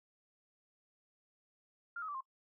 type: tone with pitch steps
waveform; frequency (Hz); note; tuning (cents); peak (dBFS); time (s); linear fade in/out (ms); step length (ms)
sine; 1396.9 / 1273.6 / 1161.2 / 1058.7; F6 / D#6 / D6 / C6; 0 / +40 / -20 / +20; -39; 1.96-2.208; 5; 62
effects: noise-tail reverb RT60 0.1 s tail -20 dB re dry